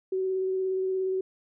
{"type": "tone with vibrato", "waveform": "sine", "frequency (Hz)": 377.2, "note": "F#4", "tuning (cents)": 33, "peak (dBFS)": -25, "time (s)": [0.12, 1.21], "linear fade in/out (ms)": 5, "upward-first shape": "square", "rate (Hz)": 17, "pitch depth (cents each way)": 10, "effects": []}